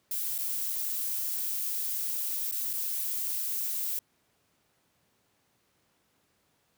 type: noise with dropouts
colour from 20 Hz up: violet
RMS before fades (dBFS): -32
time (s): 0.11-3.99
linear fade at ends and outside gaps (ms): 2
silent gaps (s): 0.381-0.386 / 2.513-2.523 / 2.731-2.735
effects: pink hiss -71 dBFS RMS until 6.77 s + high-pass 100 Hz 12 dB/octave